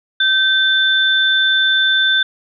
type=tone pair together; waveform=sine; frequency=1549 / 3540 Hz; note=G6 / A7; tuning=-21 / +10 cents; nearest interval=octave + major second; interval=1431 cents; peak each=-14 dBFS; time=0.2-2.23 s; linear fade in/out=5 ms; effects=none